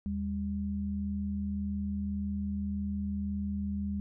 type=tone pair together; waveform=sine; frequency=79.22 / 201 Hz; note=D#2 / G3; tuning=+32 / +44 cents; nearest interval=octave + major third; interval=1612 cents; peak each=-36 / -32 dBFS; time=0.06-4 s; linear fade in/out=0 ms; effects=none